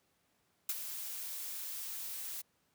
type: noise with ADSR envelope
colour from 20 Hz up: blue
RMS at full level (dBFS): -33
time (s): 0.69-2.42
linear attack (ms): 3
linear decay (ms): 41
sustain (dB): -9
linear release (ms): 13
effects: pink hiss -75 dBFS RMS until 2.74 s + high-pass 100 Hz 12 dB/octave